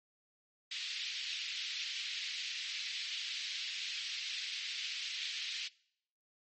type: band-pass noise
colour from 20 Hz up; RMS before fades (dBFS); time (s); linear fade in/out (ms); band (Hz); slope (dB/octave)
white; -41; 0.71-5.68; 5; 2300 to 4400; 24
effects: noise-tail reverb RT60 0.7 s tail -23 dB re dry + MP3 32 kbps